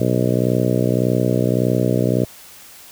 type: harmonic tone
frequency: 61.74 Hz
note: B1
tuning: in tune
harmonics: 2 / 3 / 4 / 5 / 6 / 7 / 8 / 9 / 10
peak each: -20 / -22 / -23 / -24 / -25 / -25 / -26 / -27 / -27 dBFS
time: 0-2.25 s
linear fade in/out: 5 ms
effects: white hiss -42 dBFS RMS until 2.91 s